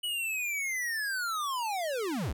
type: linear sweep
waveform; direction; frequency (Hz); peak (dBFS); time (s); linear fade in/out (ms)
square; down; 2960 to 38.89; -31; 0.03-2.33; 10
effects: none